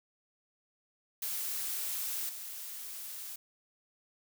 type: noise with level steps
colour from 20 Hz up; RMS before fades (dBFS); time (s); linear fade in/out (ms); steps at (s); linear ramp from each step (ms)
blue; -36 / -43; 1.22-3.36; 5; 2.29; 2
effects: none